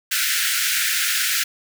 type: high-pass noise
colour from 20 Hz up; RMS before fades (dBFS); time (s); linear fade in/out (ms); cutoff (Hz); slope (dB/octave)
pink; -21; 0.11-1.44; 10; 1400; 96
effects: none